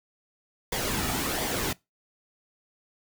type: noise with flanger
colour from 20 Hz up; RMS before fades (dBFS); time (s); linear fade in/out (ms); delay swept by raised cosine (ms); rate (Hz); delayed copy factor
pink; -29; 0.72-1.73; 5; 0.74 to 1.94; 1.4; -0.5
effects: noise-tail reverb RT60 0.2 s tail -22 dB re dry